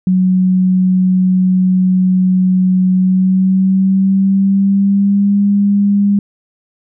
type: tone with pitch glide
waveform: sine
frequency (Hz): 185 to 201.7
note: F#3 to G3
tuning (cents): 0 to +50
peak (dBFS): -8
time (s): 0.07-6.19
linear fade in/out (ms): 2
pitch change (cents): +150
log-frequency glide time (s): 2.93-5.38
effects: none

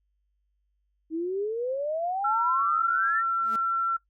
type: exponential sweep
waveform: sine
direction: up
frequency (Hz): 312.3 to 1858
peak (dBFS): -26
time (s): 1.1-3.23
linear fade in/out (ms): 50
type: tone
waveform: sine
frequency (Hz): 1353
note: E6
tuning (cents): +45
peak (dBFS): -23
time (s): 2.24-3.97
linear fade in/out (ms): 10
type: tone with exponential growth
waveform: sawtooth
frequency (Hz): 220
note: A3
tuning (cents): 0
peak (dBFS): -32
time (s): 3.34-3.56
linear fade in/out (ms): 2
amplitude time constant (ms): 46
effects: noise-tail reverb RT60 0.1 s tail -17 dB re dry + added 50 Hz sine -70 dBFS peak until 4.09 s

